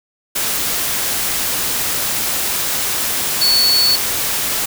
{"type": "tone in noise", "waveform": "sine", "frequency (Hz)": 4435, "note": "C#8", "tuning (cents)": 0, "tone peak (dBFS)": -11, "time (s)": [3.41, 3.96], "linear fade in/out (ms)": 10, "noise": "white", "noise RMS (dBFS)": -19, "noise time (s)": [0.35, 4.66], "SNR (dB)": 5, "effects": []}